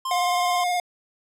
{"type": "tone", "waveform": "square", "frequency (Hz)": 1049, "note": "C6", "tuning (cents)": 4, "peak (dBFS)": -26, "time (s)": [0.05, 0.64], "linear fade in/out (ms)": 5}
{"type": "tone with vibrato", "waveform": "square", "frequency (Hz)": 714, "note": "F5", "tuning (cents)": 38, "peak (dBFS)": -22, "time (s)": [0.11, 0.8], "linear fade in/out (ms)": 2, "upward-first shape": "sine", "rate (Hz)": 19, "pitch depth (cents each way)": 24}
{"effects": ["low-pass 12000 Hz 12 dB/octave"]}